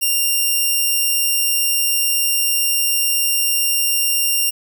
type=tone; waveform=5% pulse; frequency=2787 Hz; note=F7; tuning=4 cents flat; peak=-6 dBFS; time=0.01-4.51 s; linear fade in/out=20 ms; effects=none